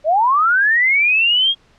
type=linear sweep; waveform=sine; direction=up; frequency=580 to 3291 Hz; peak=-11 dBFS; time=0.04-1.55 s; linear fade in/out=50 ms; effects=pink hiss -54 dBFS RMS until 1.78 s + low-pass 5000 Hz 12 dB/octave